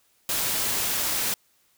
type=noise; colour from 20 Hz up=white; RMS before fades=-26 dBFS; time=0.29-1.34 s; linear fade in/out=2 ms; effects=white hiss -65 dBFS RMS until 1.77 s